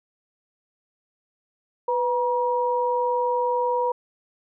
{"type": "tone pair together", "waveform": "sine", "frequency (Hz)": [496.5, 954.8], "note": ["B4", "A#5"], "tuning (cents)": [9, 41], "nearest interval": "major seventh", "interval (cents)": 1132, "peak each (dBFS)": -23, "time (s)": [1.88, 3.92], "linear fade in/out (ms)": 5, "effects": []}